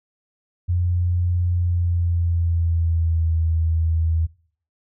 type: tone with pitch glide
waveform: sine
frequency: 88.2 to 81.35 Hz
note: F2 to E2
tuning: +18 to -22 cents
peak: -17 dBFS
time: 0.68-4.27 s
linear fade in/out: 20 ms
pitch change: -140 cents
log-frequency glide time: 1.52-3.33 s
effects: noise-tail reverb RT60 0.5 s tail -21 dB re dry